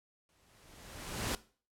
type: noise with exponential growth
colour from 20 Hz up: pink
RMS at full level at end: -33 dBFS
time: 0.29-1.35 s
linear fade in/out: 1 ms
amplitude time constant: 230 ms
effects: noise-tail reverb RT60 0.4 s tail -18 dB re dry + low-pass 12000 Hz 12 dB/octave